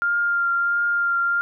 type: tone with vibrato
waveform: sine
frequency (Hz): 1398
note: F6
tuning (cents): +1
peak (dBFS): -18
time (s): 0.02-1.41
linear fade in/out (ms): 0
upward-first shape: triangle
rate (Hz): 1.5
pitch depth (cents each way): 17
effects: none